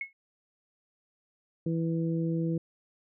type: tone with exponential decay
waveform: sine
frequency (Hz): 2183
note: C#7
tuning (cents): -27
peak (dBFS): -28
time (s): 0.01-0.13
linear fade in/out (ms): 2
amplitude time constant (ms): 25
type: harmonic tone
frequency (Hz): 164.81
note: E3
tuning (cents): 0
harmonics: 1 / 2 / 3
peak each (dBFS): -28 / -32 / -38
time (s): 1.66-2.58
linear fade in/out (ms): 5
effects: none